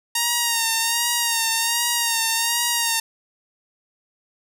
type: tone with vibrato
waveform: 5% pulse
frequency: 929 Hz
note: A#5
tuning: 6 cents flat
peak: -7 dBFS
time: 0.15-3 s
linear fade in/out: 5 ms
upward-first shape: sine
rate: 1.3 Hz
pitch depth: 44 cents each way
effects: none